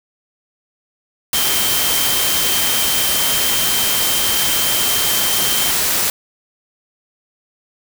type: tone in noise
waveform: sine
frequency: 3136 Hz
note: G7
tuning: in tune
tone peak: -22 dBFS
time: 1.34-5.71 s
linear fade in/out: 2 ms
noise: white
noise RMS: -17 dBFS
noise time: 1.33-6.1 s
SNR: -8 dB
effects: none